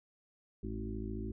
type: harmonic tone with a mistuned harmonic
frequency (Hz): 53.5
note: A1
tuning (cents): -48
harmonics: 1 / 2 / 4 / 5 / 6 / 7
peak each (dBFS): -41 / -44 / -43 / -47 / -46 / -46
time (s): 0.63-1.32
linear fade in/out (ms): 5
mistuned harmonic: 2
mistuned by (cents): +39
effects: none